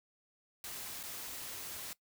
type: noise with dropouts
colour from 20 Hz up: white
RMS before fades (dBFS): -44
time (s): 0.64-1.93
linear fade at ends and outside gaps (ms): 1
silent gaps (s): 1.03-1.035
effects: noise-tail reverb RT60 0.1 s tail -20 dB re dry